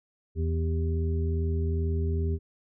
harmonic tone with a mistuned harmonic, 82.41 Hz, E2, in tune, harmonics 1 / 2 / 3 / 5, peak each -25 / -36 / -38 / -35 dBFS, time 0.35-2.39 s, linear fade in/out 50 ms, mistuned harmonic 5, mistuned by -73 cents, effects none

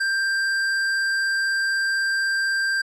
sine tone with tanh clipping, 1581 Hz, G6, 14 cents sharp, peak -22 dBFS, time 0-2.82 s, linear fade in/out 10 ms, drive 16 dB, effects low-pass 9000 Hz 12 dB/octave

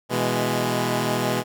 10% pulse chord, E major, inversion second, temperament equal, 123.47 / 164.81 / 207.7 Hz, B2 / E3 / G#3, 0 / 0 / 0 cents, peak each -16 / -20 / -17 dBFS, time 0.09-1.44 s, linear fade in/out 50 ms, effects none

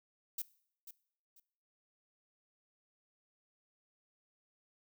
violet noise with echo, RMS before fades -38 dBFS, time 0.38-0.42 s, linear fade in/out 5 ms, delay 490 ms, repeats 2, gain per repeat -12 dB, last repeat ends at 1.4 s, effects noise-tail reverb RT60 0.6 s tail -20 dB re dry

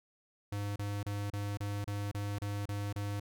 square tone bursts, 101.9 Hz, G#2, 32 cents flat, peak -35 dBFS, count 10, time 0.52-3.199 s, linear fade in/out 5 ms, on 240 ms, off 31 ms, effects none

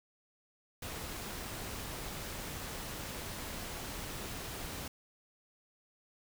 pink noise, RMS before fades -42 dBFS, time 0.82-4.88 s, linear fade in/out 5 ms, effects none

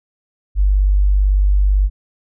sine tone, 49 Hz, G1, in tune, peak -10 dBFS, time 0.55-1.9 s, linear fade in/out 50 ms, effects none

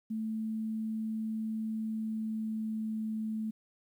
sine tone with pitch glide, 220 to 218.6 Hz, A3 to A3, 0 to -11 cents, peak -32 dBFS, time 0.1-3.51 s, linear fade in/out 10 ms, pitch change -11 cents, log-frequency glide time 1.67-3.02 s, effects 11-bit

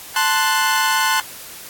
sawtooth chord, F# diminished, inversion first, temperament equal, 880 / 1046.5 / 1480 Hz, A5 / C6 / F#6, 0 / 0 / 0 cents, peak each -16 dBFS, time 0.16-1.2 s, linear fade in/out 2 ms, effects white hiss -36 dBFS RMS until 1.69 s + AAC 64 kbps

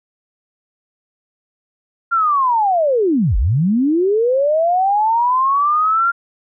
sine linear two-way sweep, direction down then up, 1400 to 40.37 to 1400 Hz, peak -12 dBFS, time 2.11-6.12 s, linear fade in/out 20 ms, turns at 3.37 s, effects none

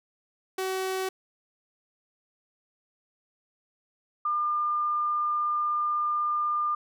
sawtooth / sine tone pair in turn, 377.8 / 1202.7 Hz, F#4 / D6, +36 / +41 cents, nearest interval octave + minor sixth, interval 2005 cents, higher second, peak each -24 dBFS, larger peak neither, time 0.58-1.09 / 4.25-6.75 s, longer second, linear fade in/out 5 ms, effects none

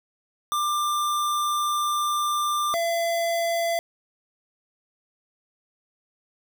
square tone pair in turn, 1189 / 676.2 Hz, D6 / E5, +21 / +44 cents, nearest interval minor seventh, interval 977 cents, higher first, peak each -23 dBFS, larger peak neither, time 0.52-2.74 / 2.74-3.79 s, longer first, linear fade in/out 0 ms, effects none

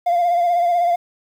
triangle tone with vibrato, 697 Hz, F5, 4 cents flat, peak -11 dBFS, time 0.06-0.96 s, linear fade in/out 10 ms, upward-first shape sine, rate 16 Hz, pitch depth 40 cents each way, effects tanh soft clip ceiling -10 dBFS + 8-bit

